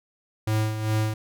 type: tone with tremolo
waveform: square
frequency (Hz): 108.6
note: A2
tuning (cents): -22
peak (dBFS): -21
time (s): 0.47-1.14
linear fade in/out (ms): 5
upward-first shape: sine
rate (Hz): 2.5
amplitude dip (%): 60
effects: none